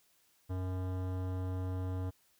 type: tone with hard clipping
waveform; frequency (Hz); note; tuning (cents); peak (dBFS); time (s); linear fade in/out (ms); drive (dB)
sine; 92.5; F#2; 0; -36; 0.49-2.11; 20; 18
effects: white hiss -70 dBFS RMS until 2.39 s